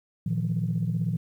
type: chord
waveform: sine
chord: Bb suspended fourth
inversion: none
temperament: equal with one note detuned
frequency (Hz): 116.54 / 158.83 / 174.61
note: Bb2 / Eb3 / F3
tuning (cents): 0 / +36 / 0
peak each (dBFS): -28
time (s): 0.26-1.17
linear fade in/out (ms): 5
effects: tanh soft clip ceiling -17 dBFS + 10-bit